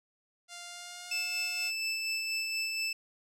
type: tone with pitch glide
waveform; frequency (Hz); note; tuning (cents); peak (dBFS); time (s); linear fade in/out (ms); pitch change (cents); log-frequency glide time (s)
5% pulse; 699 to 712; F5 to F5; +1 to +33; -31; 0.48-1.72; 50; +32; 0.64-1.13
type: tone with tremolo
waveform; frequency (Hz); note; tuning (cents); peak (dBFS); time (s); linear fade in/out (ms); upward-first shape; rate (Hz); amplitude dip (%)
25% pulse; 2637; E7; 0; -26; 1.11-2.93; 5; sine; 4.2; 30
effects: low-pass 12000 Hz 12 dB/octave